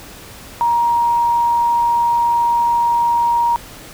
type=tone; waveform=sine; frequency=943 Hz; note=A#5; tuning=20 cents sharp; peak=-12 dBFS; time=0.61-3.56 s; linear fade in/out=0 ms; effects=pink hiss -37 dBFS RMS until 3.93 s